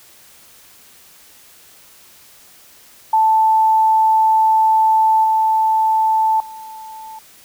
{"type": "tone with level steps", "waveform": "sine", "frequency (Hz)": 880, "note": "A5", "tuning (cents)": 0, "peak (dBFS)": [-10, -12, -31], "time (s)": [3.13, 7.19], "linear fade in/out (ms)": 5, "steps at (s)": [5.24, 6.4], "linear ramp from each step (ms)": 2, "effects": ["white hiss -46 dBFS RMS until 7.44 s"]}